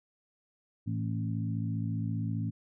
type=harmonic tone with a mistuned harmonic; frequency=55 Hz; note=A1; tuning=in tune; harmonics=2 / 3 / 4 / 5; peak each=-32 / -36 / -38 / -40 dBFS; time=0.86-2.51 s; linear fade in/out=20 ms; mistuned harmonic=4; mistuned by=+32 cents; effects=none